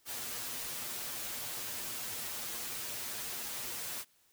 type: noise with comb filter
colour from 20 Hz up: white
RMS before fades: -40 dBFS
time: 0.05-4.05 s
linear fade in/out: 50 ms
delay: 8.4 ms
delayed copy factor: +0.8
effects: white hiss -69 dBFS RMS until 4.32 s